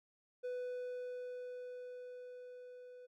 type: tone with level ramp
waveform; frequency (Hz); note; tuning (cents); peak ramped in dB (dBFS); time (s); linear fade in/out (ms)
triangle; 497.1; B4; +11; -36 to -50; 0.43-3.07; 20
effects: none